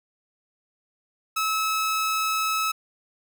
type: tone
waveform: sawtooth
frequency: 1296 Hz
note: E6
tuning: 30 cents flat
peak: -19 dBFS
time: 1.36-2.72 s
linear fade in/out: 10 ms
effects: none